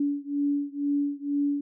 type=beating tone pair; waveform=sine; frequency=285.2 / 287.3 Hz; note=C#4 / D4; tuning=+49 / -38 cents; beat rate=2.1 Hz; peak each=-27 / -28 dBFS; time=0-1.61 s; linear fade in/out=5 ms; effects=none